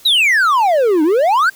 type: exponential two-way sweep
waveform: triangle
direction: down then up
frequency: 4038 to 295.2 to 1612 Hz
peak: -8 dBFS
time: 0.05-1.5 s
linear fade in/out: 10 ms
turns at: 1.03 s
effects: white hiss -44 dBFS RMS until 1.55 s